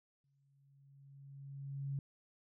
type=tone with exponential growth; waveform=sine; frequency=138.59 Hz; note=C#3; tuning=in tune; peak=-35 dBFS; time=0.24-1.99 s; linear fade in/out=2 ms; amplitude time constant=380 ms; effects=none